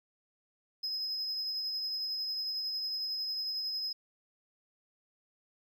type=tone with tremolo; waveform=sine; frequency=5090 Hz; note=D#8; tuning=39 cents sharp; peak=-29 dBFS; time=0.83-3.93 s; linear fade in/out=10 ms; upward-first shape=triangle; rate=11 Hz; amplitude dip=40%; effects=tanh soft clip ceiling -31 dBFS + 11-bit